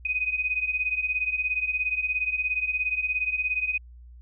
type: beating tone pair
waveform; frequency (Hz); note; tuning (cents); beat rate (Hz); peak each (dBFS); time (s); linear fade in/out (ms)
sine; 2489 / 2506; D#7 / D#7; 0 / +12; 17; -29 / -26; 0.05-3.78; 5
effects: added 60 Hz sine -44 dBFS peak until 4.21 s